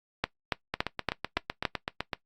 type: two click trains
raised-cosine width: 0.3 ms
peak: -13 / -9 dBFS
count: 12 / 6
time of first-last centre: 0.74-2.132 / 0.24-1.652 s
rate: 7.9 / 3.54 Hz
effects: noise-tail reverb RT60 0.1 s tail -19 dB re dry + Opus 48 kbps

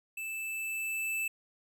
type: tone with level ramp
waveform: square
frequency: 2637 Hz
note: E7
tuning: in tune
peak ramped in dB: -37 to -31 dBFS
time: 0.17-1.28 s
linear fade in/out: 5 ms
effects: none

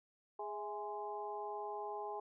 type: harmonic tone with a mistuned harmonic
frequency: 207.7 Hz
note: G#3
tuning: in tune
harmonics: 2 / 3 / 4 / 5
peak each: -45 / -50 / -43 / -49 dBFS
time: 0.39-2.2 s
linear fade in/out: 5 ms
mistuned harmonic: 3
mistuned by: +82 cents
effects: none

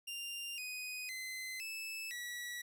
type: tone with pitch steps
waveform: sawtooth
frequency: 2792 / 2495 / 2050 / 2625 / 1938 Hz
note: F7 / D#7 / C7 / E7 / B6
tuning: -1 / +4 / -36 / -8 / -33 cents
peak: -38 dBFS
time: 0.07-2.62 s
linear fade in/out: 10 ms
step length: 510 ms
effects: none

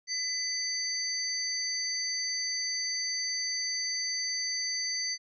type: tone cluster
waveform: sine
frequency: 2009 / 4615 / 6100 Hz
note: B6 / D8 / G8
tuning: +29 / -31 / -48 cents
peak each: -37 / -32 / -35 dBFS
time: 0.07-5.18 s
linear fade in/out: 50 ms
effects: none

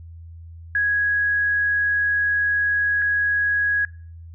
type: tone pair in turn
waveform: sine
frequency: 1661.2 / 1661.2 Hz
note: G#6 / G#6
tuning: 0 / 0 cents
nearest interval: unison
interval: 0 cents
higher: neither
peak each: -17 dBFS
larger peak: neither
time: 0.75-3.02 / 3.02-3.85 s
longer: first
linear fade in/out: 2 ms
effects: noise-tail reverb RT60 0.5 s tail -24 dB re dry + added 83 Hz sine -37 dBFS peak until 4.34 s

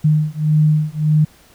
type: beating tone pair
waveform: sine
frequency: 152.3 / 154 Hz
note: D#3 / D#3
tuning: -37 / -17 cents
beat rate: 1.7 Hz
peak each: -15 dBFS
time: 0.04-1.25 s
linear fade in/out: 10 ms
effects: pink hiss -49 dBFS RMS until 1.54 s

